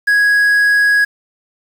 triangle tone with quantisation, 1661.2 Hz, G#6, in tune, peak -7 dBFS, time 0.07-1.05 s, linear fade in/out 10 ms, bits 6, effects none

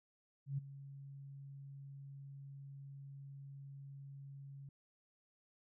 sine tone with ADSR envelope, 138.59 Hz, C#3, in tune, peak -34 dBFS, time 0.46-4.69 s, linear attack 120 ms, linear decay 13 ms, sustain -15 dB, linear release 3 ms, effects none

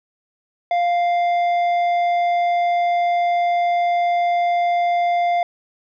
sine tone with tanh clipping, 698.5 Hz, F5, in tune, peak -17 dBFS, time 0.71-5.43 s, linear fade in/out 2 ms, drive 8 dB, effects none

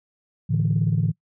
sine chord, A suspended fourth, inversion none, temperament equal, 110 / 146.83 / 164.81 Hz, A2 / D3 / E3, 0 / 0 / 0 cents, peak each -22 dBFS, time 0.49-1.12 s, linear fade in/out 20 ms, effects noise-tail reverb RT60 0.1 s tail -23 dB re dry + tanh soft clip ceiling -11 dBFS

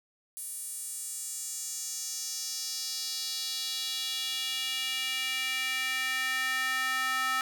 square tone with high-pass filter sweep, 260 Hz, C4, 11 cents flat, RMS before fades -33 dBFS, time 0.37-7.41 s, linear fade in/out 0 ms, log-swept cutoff 10000 to 1400 Hz, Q 2.7, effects none

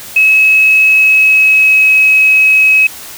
sine tone with pitch glide, 2572 to 2556 Hz, E7 to D#7, -43 to +46 cents, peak -4 dBFS, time 0.16-2.87 s, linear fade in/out 5 ms, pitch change -11 cents, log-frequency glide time 0.79-1.9 s, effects white hiss -29 dBFS RMS until 3.17 s

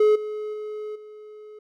triangle tone with level steps, 425.3 Hz, G#4, 41 cents sharp, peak -12 / -26 / -28 / -38 dBFS, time 0-1.59 s, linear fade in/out 5 ms, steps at 0.15 / 0.53 / 0.95 s, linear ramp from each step 10 ms, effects none

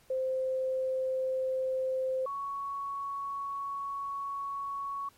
sine tone pair in turn, 521 / 1114.2 Hz, C5 / C#6, -7 / +9 cents, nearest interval octave + minor second, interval 1316 cents, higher second, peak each -28 / -33 dBFS, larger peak first, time 0.1-2.26 / 2.26-5.09 s, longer second, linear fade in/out 5 ms, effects pink hiss -63 dBFS RMS until 5.17 s + MP3 64 kbps

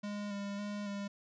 square tone with vibrato, 203.4 Hz, G#3, 36 cents flat, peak -38 dBFS, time 0.03-1.08 s, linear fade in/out 10 ms, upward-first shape square, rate 1.8 Hz, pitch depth 20 cents each way, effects resampled to 16000 Hz

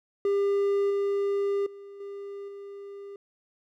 triangle tone with level steps, 400.2 Hz, G4, 36 cents sharp, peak -20 / -22 / -40 / -34 / -37 dBFS, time 0.25-3.16 s, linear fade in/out 2 ms, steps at 0.9 / 1.66 / 2 / 2.48 s, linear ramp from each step 5 ms, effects none

